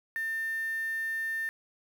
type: tone with quantisation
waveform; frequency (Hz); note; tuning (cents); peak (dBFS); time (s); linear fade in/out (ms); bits
sine; 1800; A6; +39; -30; 0.16-1.49; 0; 7
effects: none